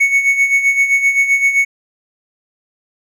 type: tone with tremolo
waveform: triangle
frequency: 2217 Hz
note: C#7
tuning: in tune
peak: -6 dBFS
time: 0-1.65 s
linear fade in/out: 10 ms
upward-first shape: sine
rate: 7.7 Hz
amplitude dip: 65%
effects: none